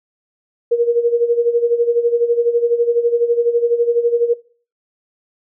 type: tone with tremolo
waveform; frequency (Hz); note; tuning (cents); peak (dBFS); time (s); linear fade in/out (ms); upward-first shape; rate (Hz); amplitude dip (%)
sine; 472.4; A#4; +23; -9; 0.71-4.34; 10; sine; 12; 75
effects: noise-tail reverb RT60 0.4 s tail -19 dB re dry